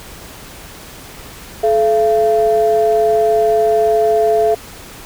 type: tone pair together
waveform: sine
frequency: 431 / 680 Hz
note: A4 / F5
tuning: -36 / -46 cents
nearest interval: minor sixth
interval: 790 cents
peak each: -12 dBFS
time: 1.63-4.55 s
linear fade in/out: 10 ms
effects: tanh soft clip ceiling -3 dBFS + pink hiss -35 dBFS RMS until 5.05 s